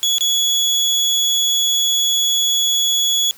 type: tone with dropouts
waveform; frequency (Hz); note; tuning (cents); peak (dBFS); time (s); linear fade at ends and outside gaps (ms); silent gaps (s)
30% pulse; 3379; G#7; +29; -12; 0.03-3.31; 0; 0.183-0.208
effects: white hiss -44 dBFS RMS until 3.37 s